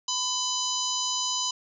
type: harmonic tone with a mistuned harmonic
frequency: 1000 Hz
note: B5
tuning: 21 cents sharp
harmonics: 1 / 3 / 4 / 5 / 6 / 7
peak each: -33 / -33 / -33 / -33 / -33 / -33 dBFS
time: 0.08-1.51 s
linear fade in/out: 5 ms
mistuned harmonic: 6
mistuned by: +30 cents
effects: none